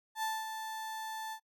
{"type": "tone with ADSR envelope", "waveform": "35% pulse", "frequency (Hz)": 880, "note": "A5", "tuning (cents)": 0, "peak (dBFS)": -30, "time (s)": [0.15, 1.4], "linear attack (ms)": 77, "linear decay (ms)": 220, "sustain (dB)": -7, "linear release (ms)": 77, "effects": ["noise-tail reverb RT60 0.1 s tail -23 dB re dry"]}